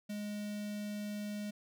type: tone with notch filter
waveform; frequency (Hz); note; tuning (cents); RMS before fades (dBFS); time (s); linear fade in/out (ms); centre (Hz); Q
square; 207.7; G#3; 0; -40; 0.09-1.51; 10; 1100; 1.2
effects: none

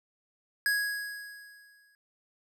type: tone with exponential decay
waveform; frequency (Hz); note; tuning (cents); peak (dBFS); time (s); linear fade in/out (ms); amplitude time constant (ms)
square; 1661.2; G#6; 0; -24; 0.66-1.95; 1; 280
effects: none

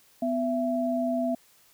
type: tone pair together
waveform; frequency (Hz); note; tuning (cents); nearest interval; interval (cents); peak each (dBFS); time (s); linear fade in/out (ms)
sine; 250.5 / 668; B3 / E5; +25 / +23; octave + perfect fourth; 1698; -27; 0.22-1.35; 5
effects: white hiss -60 dBFS RMS until 1.73 s

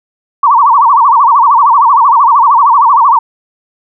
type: tone with vibrato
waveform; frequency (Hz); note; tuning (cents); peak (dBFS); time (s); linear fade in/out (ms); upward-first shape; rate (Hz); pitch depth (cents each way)
sine; 1027; C6; -33; -3; 0.43-3.19; 5; sine; 13; 220
effects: none

